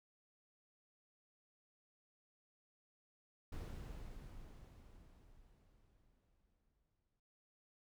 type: noise with exponential decay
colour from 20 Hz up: brown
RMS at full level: -45 dBFS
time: 3.52-7.2 s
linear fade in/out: 5 ms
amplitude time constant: 800 ms
effects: none